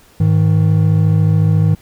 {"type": "tone pair together", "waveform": "triangle", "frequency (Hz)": [103.83, 157.93], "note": ["G#2", "D#3"], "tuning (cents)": [0, 26], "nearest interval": "perfect fifth", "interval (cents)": 726, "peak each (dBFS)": -10, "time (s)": [0.2, 1.75], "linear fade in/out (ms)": 5, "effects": ["pink hiss -48 dBFS RMS until 1.81 s"]}